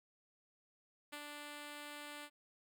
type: tone with ADSR envelope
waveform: 5% pulse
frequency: 293.7 Hz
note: D4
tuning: in tune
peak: -33 dBFS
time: 1.12-2.3 s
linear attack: 13 ms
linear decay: 61 ms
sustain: -3 dB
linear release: 62 ms
effects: none